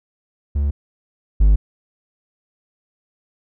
triangle tone pair in turn, 71.7 / 50.7 Hz, D2 / G#1, -41 / -41 cents, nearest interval tritone, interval 600 cents, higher first, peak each -14 / -7 dBFS, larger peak second, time 0.55-0.71 / 1.4-1.56 s, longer neither, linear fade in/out 10 ms, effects none

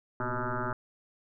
sine tone with frequency modulation, 622.3 Hz, D#5, in tune, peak -29 dBFS, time 0.2-0.73 s, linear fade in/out 2 ms, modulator 123 Hz, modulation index 7.1, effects none

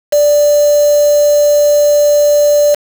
sine tone with quantisation, 587.3 Hz, D5, in tune, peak -6 dBFS, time 0.12-2.75 s, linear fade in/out 10 ms, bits 3, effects none

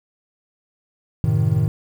triangle chord, F# diminished seventh, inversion none, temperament equal, 92.5 / 110 / 130.81 / 155.56 Hz, F#2 / A2 / C3 / Eb3, 0 / 0 / 0 / 0 cents, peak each -23 / -17 / -21 / -18 dBFS, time 1.24-1.68 s, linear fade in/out 0 ms, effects 8-bit

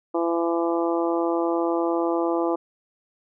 harmonic tone, 168.6 Hz, E3, 39 cents sharp, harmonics 2 / 3 / 4 / 5 / 6 / 7, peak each -23 / -27 / -29 / -31 / -33 / -34 dBFS, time 0.14-2.56 s, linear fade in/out 10 ms, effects none

